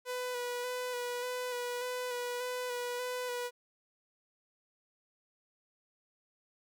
sawtooth tone with vibrato, 493.9 Hz, B4, in tune, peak -31 dBFS, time 0.05-3.51 s, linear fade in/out 50 ms, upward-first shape square, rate 1.7 Hz, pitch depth 19 cents each way, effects none

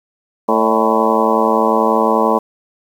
harmonic tone with a mistuned harmonic, 111.2 Hz, A2, 19 cents sharp, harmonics 2 / 3 / 4 / 5 / 6 / 7 / 8 / 9 / 10, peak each -19 / -22 / -18 / -19 / -21 / -21 / -21 / -17 / -23 dBFS, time 0.48-2.39 s, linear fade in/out 10 ms, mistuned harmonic 6, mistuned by -68 cents, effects 7-bit

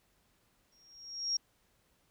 sine tone with exponential growth, 5588 Hz, F8, in tune, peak -27 dBFS, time 0.72-1.37 s, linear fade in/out 5 ms, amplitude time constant 140 ms, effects pink hiss -72 dBFS RMS until 2.1 s

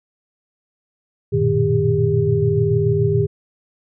sine tone cluster, 93.6 / 114.3 / 121.3 / 153 / 401.4 Hz, F#2 / A#2 / B2 / D#3 / G4, +20 / -34 / -31 / -29 / +41 cents, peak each -24 / -20 / -24 / -20 / -18 dBFS, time 1.32-3.27 s, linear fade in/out 20 ms, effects none

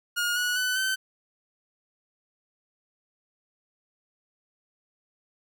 sawtooth tone with pitch steps, 1430 / 1464.3 / 1499.4 / 1535.3 Hz, F6 / F#6 / F#6 / G6, +41 / -18 / +23 / -36 cents, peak -21 dBFS, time 0.16-0.96 s, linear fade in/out 20 ms, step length 200 ms, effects none

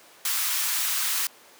white high-pass noise, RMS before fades -26 dBFS, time 0.25-1.27 s, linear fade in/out 2 ms, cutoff 1000 Hz, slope 24 dB/octave, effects pink hiss -51 dBFS RMS until 1.59 s + high-pass 400 Hz 12 dB/octave

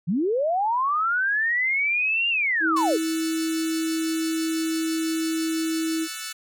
sine linear two-way sweep, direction up then down, 146.83 to 2822 to 355.8 Hz, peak -20 dBFS, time 0.07-2.98 s, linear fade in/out 20 ms, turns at 2.29 s
sine tone, 322 Hz, E4, 41 cents flat, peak -23 dBFS, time 2.6-6.08 s, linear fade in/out 50 ms
10% pulse chord, F# minor seventh, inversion third, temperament equal, 1318.5 / 1480 / 1760 / 2217 Hz, E6 / F#6 / A6 / C#7, 0 / 0 / 0 / 0 cents, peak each -29 dBFS, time 2.76-6.33 s, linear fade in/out 10 ms
effects none

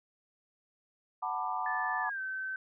sine chord, B minor seventh, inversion second, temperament just, 740.8 / 889 / 987.8 / 1185.3 Hz, F#5 / A5 / B5 / D6, +2 / +18 / 0 / +16 cents, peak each -37 dBFS, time 1.22-2.1 s, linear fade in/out 10 ms
sine tone with pitch glide, 1746 to 1537.6 Hz, A6 to G6, -14 to -34 cents, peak -34 dBFS, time 1.66-2.56 s, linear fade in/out 2 ms, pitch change -220 cents, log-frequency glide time 2.02-2.2 s
effects none

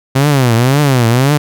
sawtooth tone with vibrato, 130 Hz, C3, 11 cents flat, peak -4 dBFS, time 0.15-1.38 s, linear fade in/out 10 ms, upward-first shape triangle, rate 1.9 Hz, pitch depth 260 cents each way, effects none

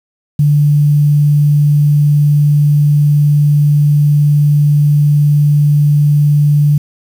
sine tone with quantisation, 146.83 Hz, D3, in tune, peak -6 dBFS, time 0.39-6.78 s, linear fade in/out 5 ms, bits 6, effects none

